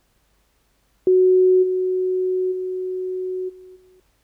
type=tone with level steps; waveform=sine; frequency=370 Hz; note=F#4; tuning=in tune; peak=-11 / -18 / -23 / -40 / -50 dBFS; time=1.07-4 s; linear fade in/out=2 ms; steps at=1.62 / 2.51 / 3.48 / 3.75 s; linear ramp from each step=20 ms; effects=added 50 Hz sine -65 dBFS peak until 4.23 s + pink hiss -65 dBFS RMS until 4.23 s